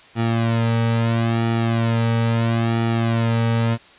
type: tone with flanger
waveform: sawtooth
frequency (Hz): 115.1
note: A#2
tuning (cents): -22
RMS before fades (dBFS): -19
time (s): 0.15-3.78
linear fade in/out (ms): 50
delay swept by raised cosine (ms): 1.9 to 2.86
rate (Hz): 0.75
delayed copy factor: -0.9
effects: white hiss -47 dBFS RMS until 3.98 s + resampled to 8000 Hz